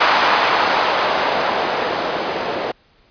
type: noise with low-pass filter sweep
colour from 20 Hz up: violet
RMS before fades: -18 dBFS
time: 0-2.72 s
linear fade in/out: 10 ms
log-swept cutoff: 1000 to 480 Hz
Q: 1.3
effects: pink hiss -55 dBFS RMS until 3.1 s + resampled to 11025 Hz